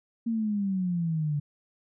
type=exponential sweep; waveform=sine; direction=down; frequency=233.1 to 143.9 Hz; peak=-25 dBFS; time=0.26-1.4 s; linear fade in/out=10 ms; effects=none